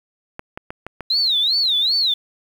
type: clicks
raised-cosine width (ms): 0.5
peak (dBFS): -15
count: 5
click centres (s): 0.394 / 0.575 / 0.705 / 0.866 / 1.007
type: tone with vibrato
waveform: sine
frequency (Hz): 3951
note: B7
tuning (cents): 0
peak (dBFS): -15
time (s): 1.1-2.14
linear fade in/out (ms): 5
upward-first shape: sine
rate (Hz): 2.6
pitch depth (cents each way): 230
effects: 7-bit